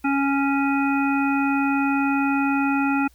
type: harmonic tone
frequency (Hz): 277.2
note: C#4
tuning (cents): 0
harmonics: 1 / 3 / 5 / 7 / 9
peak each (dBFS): -20 / -26 / -27 / -38 / -29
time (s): 0.04-3.08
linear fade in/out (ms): 10
effects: added 60 Hz sine -53 dBFS peak until 3.14 s + white hiss -60 dBFS RMS until 3.14 s